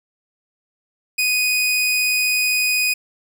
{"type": "tone", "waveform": "sawtooth", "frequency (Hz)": 2489, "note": "D#7", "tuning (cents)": 0, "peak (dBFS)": -13, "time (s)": [1.18, 2.94], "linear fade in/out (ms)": 10, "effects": []}